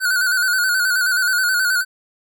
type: tone with vibrato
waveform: square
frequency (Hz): 1480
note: F#6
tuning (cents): 0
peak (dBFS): -16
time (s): 0-1.85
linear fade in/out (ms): 50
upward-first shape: square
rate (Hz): 9.4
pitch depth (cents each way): 52
effects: none